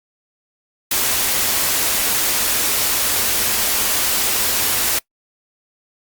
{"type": "band-stop noise", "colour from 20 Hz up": "white", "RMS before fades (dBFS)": -18, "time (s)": [0.91, 4.99], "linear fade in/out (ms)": 5, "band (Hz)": [130, 190], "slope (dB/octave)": 96, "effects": ["noise-tail reverb RT60 0.1 s tail -23 dB re dry", "Opus 48 kbps"]}